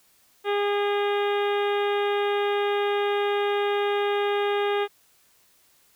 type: harmonic tone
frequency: 407.9 Hz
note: G#4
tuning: 31 cents flat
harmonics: 1 / 2 / 3 / 4 / 5 / 6 / 7 / 8 / 9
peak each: -23 / -29 / -33 / -35 / -37 / -39 / -40 / -41 / -42 dBFS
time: 0.44-4.88 s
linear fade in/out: 50 ms
effects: white hiss -61 dBFS RMS until 5.95 s